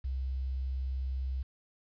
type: tone with quantisation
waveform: sine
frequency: 65.41 Hz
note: C2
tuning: in tune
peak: -31 dBFS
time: 0.04-1.43 s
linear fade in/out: 10 ms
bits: 10
effects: resampled to 11025 Hz